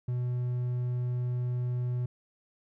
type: tone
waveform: triangle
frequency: 123.47 Hz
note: B2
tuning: in tune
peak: -26 dBFS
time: 0.08-2.06 s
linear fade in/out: 5 ms
effects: none